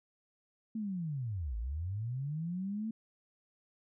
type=linear two-way sweep; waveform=sine; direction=down then up; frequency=226.5 to 51.8 to 226.5 Hz; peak=-34 dBFS; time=0.75-2.91 s; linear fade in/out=5 ms; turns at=1.57 s; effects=none